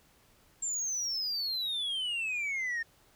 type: exponential sweep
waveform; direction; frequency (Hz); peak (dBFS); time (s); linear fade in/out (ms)
sine; down; 7459 to 1807; -28; 0.62-2.83; 10
effects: tanh soft clip ceiling -30 dBFS + pink hiss -64 dBFS RMS until 3.15 s